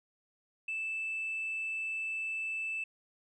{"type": "tone", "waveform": "sine", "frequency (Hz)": 2637, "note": "E7", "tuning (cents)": 0, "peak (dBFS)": -32, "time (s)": [0.68, 2.84], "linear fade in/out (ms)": 5, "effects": ["tanh soft clip ceiling -30 dBFS"]}